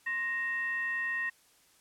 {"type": "tone with frequency modulation", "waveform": "sine", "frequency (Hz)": 1864.7, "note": "A#6", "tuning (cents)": 0, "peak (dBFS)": -30, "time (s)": [0.06, 1.3], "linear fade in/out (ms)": 10, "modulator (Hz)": 808, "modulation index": 0.4, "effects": ["white hiss -64 dBFS RMS until 1.8 s", "low-pass 12000 Hz 12 dB/octave"]}